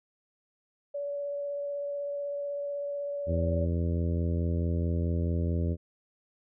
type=tone with vibrato; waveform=sine; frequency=571 Hz; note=D5; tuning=49 cents flat; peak=-31 dBFS; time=0.94-3.66 s; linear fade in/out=10 ms; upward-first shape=triangle; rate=16 Hz; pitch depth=12 cents each way
type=harmonic tone; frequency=84.6 Hz; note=E2; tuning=45 cents sharp; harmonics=1 / 2 / 3 / 4 / 5 / 6 / 7; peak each=-27 / -33 / -37 / -39 / -41 / -43 / -44 dBFS; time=3.26-5.77 s; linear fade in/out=50 ms
effects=none